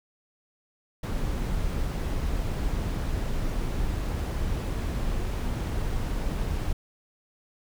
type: noise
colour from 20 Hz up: brown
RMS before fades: -28 dBFS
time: 1.03-6.73 s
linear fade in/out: 5 ms
effects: none